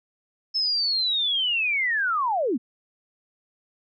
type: linear sweep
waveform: sine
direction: down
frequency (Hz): 5274 to 202.3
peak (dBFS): -21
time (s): 0.54-2.58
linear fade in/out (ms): 20
effects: none